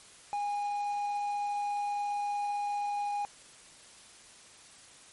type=tone; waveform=triangle; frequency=820 Hz; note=G#5; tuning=22 cents flat; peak=-28 dBFS; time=0.33-3.25 s; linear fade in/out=0 ms; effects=white hiss -54 dBFS RMS until 5.12 s + MP3 48 kbps